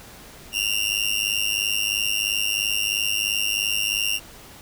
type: tone with amplitude modulation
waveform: sawtooth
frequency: 2794 Hz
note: F7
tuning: in tune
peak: -14 dBFS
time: 0.52-4.2 s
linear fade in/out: 50 ms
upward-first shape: sine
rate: 103 Hz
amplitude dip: 95%
effects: pink hiss -44 dBFS RMS until 4.61 s